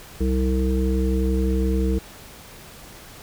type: harmonic tone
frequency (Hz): 64.7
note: C2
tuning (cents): -19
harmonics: 1 / 3 / 5 / 7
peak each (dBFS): -20 / -25 / -27 / -28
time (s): 0.2-1.99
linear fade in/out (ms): 10
effects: pink hiss -43 dBFS RMS until 3.22 s